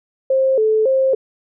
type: tone with vibrato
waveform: sine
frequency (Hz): 480.5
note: B4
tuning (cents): -48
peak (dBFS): -12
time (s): 0.3-1.15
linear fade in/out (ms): 5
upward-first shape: square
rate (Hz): 1.8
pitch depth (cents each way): 170
effects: none